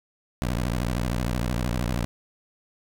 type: tone with vibrato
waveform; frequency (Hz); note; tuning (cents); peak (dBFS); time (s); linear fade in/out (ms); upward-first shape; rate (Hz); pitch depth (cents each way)
15% pulse; 60.1; B1; -46; -18; 0.42-2.05; 0; sine; 13; 240
effects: none